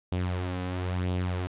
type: tone with flanger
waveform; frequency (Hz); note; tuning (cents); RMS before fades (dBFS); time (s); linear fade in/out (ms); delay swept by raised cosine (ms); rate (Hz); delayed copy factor
sawtooth; 90.7; F#2; -34; -30; 0.12-1.47; 0; 0.27 to 3.97; 1; +0.55
effects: resampled to 8000 Hz + 10-bit